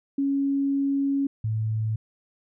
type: tone pair in turn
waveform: sine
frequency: 277.2 / 109.71 Hz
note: C#4 / A2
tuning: 0 / -5 cents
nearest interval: octave + major third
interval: 1605 cents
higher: first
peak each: -21 / -23 dBFS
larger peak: first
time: 0.18-1.27 / 1.44-1.96 s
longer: first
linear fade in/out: 5 ms
effects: none